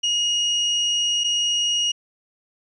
35% pulse tone pair in turn, 2876 / 2876 Hz, F#7 / F#7, -50 / -50 cents, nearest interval unison, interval 0 cents, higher neither, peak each -17 dBFS, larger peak neither, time 0.03-1.24 / 1.24-1.92 s, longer first, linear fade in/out 10 ms, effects resampled to 22050 Hz

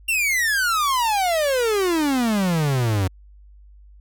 45% pulse exponential sweep, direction down, 2794 to 90.7 Hz, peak -18 dBFS, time 0.08-3.08 s, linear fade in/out 10 ms, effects added 50 Hz sine -44 dBFS peak until 4 s

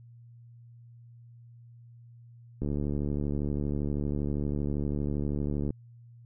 click train, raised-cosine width 3 ms, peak -19 dBFS, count 225, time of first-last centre 2.62-5.705 s, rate 72.6 Hz, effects added 118 Hz sine -49 dBFS peak until 6.25 s

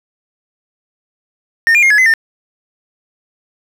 triangle tone with pitch steps, 1828 / 2408 / 2132 / 1694 / 2040 / 1807 Hz, A#6 / D7 / C7 / G#6 / C7 / A6, -34 / +43 / +32 / +34 / -44 / +46 cents, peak -5 dBFS, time 1.67-2.138 s, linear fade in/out 0 ms, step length 78 ms, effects 7-bit

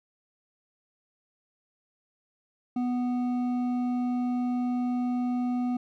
sine tone with hard clipping, 246.9 Hz, B3, in tune, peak -27 dBFS, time 2.76-5.77 s, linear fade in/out 5 ms, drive 7 dB, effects none

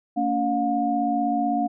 sine tone cluster, 228.2 / 284.1 / 714 Hz, A#3 / C#4 / F5, -37 / +43 / +38 cents, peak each -27 / -25 / -23 dBFS, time 0.16-1.68 s, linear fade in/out 20 ms, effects none

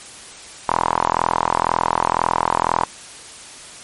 sawtooth tone with band-pass filter, 42 Hz, E1, 33 cents sharp, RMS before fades -19 dBFS, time 0.68-2.84 s, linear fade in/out 0 ms, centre 970 Hz, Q 5.8, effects white hiss -38 dBFS RMS until 3.83 s + MP3 48 kbps

